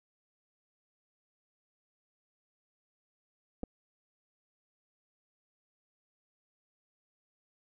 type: clicks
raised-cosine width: 2 ms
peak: -25 dBFS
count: 2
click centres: 3.633 / 3.637 s
effects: none